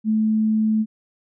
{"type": "tone", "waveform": "sine", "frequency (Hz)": 217.6, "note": "A3", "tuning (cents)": -19, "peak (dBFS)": -16, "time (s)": [0.04, 0.86], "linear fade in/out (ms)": 50, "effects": []}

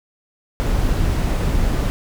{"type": "noise", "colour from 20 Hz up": "brown", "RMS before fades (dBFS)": -18, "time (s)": [0.6, 1.9], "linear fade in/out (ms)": 0, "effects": []}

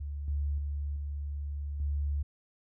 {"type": "tone with level steps", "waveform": "sine", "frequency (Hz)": 72.1, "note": "D2", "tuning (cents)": -31, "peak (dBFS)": [-34, -28, -31, -33, -28], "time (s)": [0, 2.23], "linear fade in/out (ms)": 10, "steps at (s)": [0.28, 0.58, 0.96, 1.8], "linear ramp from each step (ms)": 2, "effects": []}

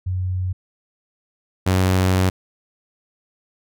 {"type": "tone pair in turn", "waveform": ["sine", "sawtooth"], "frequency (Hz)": [92, 93.18], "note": ["F#2", "F#2"], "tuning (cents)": [-9, 13], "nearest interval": "unison", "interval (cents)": 22, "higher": "second", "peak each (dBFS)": [-20, -11], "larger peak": "second", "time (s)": [[0.06, 0.53], [1.66, 2.3]], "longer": "second", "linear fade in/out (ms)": 10, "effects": []}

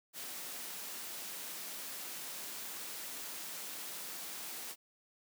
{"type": "high-pass noise", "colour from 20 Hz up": "white", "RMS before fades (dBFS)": -44, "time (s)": [0.13, 4.76], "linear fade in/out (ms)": 50, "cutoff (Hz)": 160, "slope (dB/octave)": 24, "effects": []}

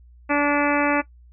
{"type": "harmonic tone", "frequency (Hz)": 289.7, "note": "D4", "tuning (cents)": -24, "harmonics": [1, 2, 3, 4, 5, 6, 7, 8, 9], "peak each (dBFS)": [-21, -24, -26, -27, -28, -29, -29, -30, -31], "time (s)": [0.29, 1.02], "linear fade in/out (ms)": 20, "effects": ["noise-tail reverb RT60 0.1 s tail -17 dB re dry", "added 60 Hz sine -46 dBFS peak until 1.32 s"]}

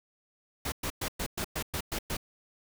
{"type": "noise bursts", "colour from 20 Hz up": "pink", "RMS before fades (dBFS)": -33, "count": 9, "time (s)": [0.65, 2.169], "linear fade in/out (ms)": 5, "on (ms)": 71, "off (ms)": 110, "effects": []}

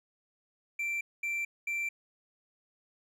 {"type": "tone bursts", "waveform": "triangle", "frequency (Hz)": 2349, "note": "D7", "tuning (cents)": 0, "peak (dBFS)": -29, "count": 3, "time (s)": [0.79, 1.89], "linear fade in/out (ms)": 5, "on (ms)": 220, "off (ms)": 220, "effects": []}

